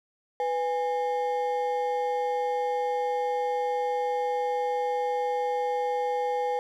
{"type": "ring-modulated tone", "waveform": "triangle", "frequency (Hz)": 659.3, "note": "E5", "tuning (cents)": 0, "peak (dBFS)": -20, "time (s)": [0.4, 6.59], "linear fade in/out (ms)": 0, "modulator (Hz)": 163, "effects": []}